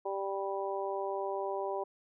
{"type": "harmonic tone", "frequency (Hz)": 196, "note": "G3", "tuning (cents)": 0, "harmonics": [2, 3, 4, 5], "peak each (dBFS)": [-36, -38, -39, -40], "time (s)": [0.05, 1.84], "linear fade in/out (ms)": 10, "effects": []}